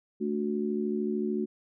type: chord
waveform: sine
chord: D major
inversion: second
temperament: just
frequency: 220.2 / 293.7 / 367.1 Hz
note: A3 / D4 / F#4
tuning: +2 / 0 / -14 cents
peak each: -30 / -35 / -31 dBFS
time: 0.2-1.46 s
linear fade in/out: 20 ms
effects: none